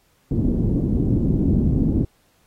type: low-pass noise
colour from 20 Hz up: white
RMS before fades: -19 dBFS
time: 0.31-2.05 s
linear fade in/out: 5 ms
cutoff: 280 Hz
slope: 24 dB/octave
effects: pink hiss -62 dBFS RMS until 2.46 s + AAC 48 kbps